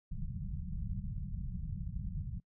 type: low-pass noise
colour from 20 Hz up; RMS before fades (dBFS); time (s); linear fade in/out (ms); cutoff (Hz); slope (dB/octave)
pink; -39; 0.11-2.4; 5; 200; 96
effects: noise-tail reverb RT60 0.1 s tail -24 dB re dry